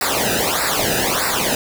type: noise with flanger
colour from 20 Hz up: pink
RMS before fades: -19 dBFS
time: 0.01-1.55 s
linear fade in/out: 2 ms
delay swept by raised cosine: 0.31 to 0.93 ms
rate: 1.6 Hz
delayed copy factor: -0.9
effects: none